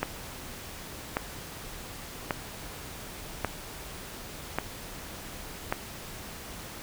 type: click train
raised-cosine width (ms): 0.5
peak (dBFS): -11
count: 6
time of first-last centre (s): 0.03-5.725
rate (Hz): 0.878
effects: pink hiss -42 dBFS RMS until 6.82 s